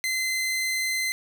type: tone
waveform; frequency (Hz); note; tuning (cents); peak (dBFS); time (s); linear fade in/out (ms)
sawtooth; 2061; C7; -27; -21; 0.04-1.12; 0
effects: none